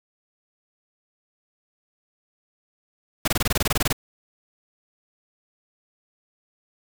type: noise bursts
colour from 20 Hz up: pink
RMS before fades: -21 dBFS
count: 14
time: 3.25-3.928 s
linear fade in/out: 5 ms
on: 28 ms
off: 22 ms
effects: none